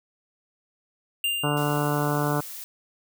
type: tone with exponential decay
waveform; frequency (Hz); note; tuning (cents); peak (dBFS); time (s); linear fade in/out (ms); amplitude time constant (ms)
square; 2797; F7; +2; -22; 1.24-2.3; 2; 230
type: harmonic tone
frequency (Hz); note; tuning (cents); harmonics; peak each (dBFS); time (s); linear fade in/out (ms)
146.83; D3; 0; 1 / 2 / 3 / 4 / 5 / 6 / 7 / 8 / 9 / 10; -26 / -29 / -31 / -32 / -33 / -34 / -34 / -35 / -36 / -36; 1.43-2.41; 10
type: noise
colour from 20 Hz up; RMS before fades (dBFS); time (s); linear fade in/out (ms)
blue; -38; 1.57-2.64; 0
effects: none